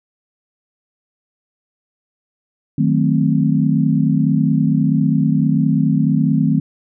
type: chord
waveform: sine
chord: D# diminished seventh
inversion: none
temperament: equal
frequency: 155.56 / 185 / 220 / 261.6 Hz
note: D#3 / F#3 / A3 / C4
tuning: 0 / 0 / 0 / 0 cents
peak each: -16 / -20 / -18 / -18 dBFS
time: 2.78-6.6 s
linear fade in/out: 5 ms
effects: none